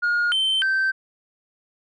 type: tone with pitch steps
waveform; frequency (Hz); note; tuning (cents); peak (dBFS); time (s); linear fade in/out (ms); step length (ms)
sine; 1429 / 3097 / 1554; F6 / G7 / G6; +39 / -22 / -16; -16; 0.02-0.92; 20; 300
effects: tanh soft clip ceiling -17 dBFS